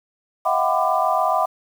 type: tone cluster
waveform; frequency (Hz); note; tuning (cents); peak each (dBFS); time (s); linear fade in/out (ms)
sine; 642 / 719 / 766 / 1004 / 1187; E5 / F#5 / G5 / B5 / D6; -46 / -50 / -40 / +28 / +18; -23; 0.45-1.46; 10
effects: 7-bit